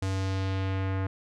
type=tone with low-pass filter sweep; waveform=square; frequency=95.7 Hz; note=G2; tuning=41 cents flat; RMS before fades=-29 dBFS; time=0.02-1.07 s; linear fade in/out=5 ms; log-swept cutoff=8000 to 1700 Hz; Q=1.2; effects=none